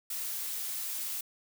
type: noise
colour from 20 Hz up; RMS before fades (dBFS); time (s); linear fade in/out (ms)
blue; -36; 0.1-1.21; 5
effects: none